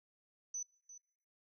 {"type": "tone with echo", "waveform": "sine", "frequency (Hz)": 6000, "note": "F#8", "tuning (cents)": 23, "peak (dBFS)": -38, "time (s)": [0.54, 0.63], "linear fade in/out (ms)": 5, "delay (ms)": 350, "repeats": 1, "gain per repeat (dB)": -13, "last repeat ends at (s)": 0.98, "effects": ["noise-tail reverb RT60 0.7 s tail -24 dB re dry"]}